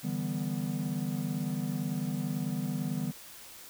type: chord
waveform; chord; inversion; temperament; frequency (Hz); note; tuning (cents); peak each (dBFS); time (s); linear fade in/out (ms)
triangle; E minor seventh; third; equal; 146.83 / 164.81 / 196 / 246.9; D3 / E3 / G3 / B3; 0 / 0 / 0 / 0; -34; 0.03-3.12; 20
effects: white hiss -49 dBFS RMS until 3.69 s